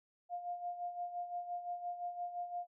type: tone with tremolo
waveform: sine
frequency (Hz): 705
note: F5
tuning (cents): +16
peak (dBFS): -36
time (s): 0.29-2.67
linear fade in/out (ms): 50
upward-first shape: sine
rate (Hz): 5.8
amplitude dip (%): 65
effects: none